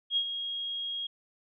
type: tone with ADSR envelope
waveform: sine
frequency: 3274 Hz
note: G#7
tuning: 25 cents flat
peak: -23 dBFS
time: 0.1-1.07 s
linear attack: 65 ms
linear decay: 73 ms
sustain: -9 dB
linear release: 7 ms
effects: none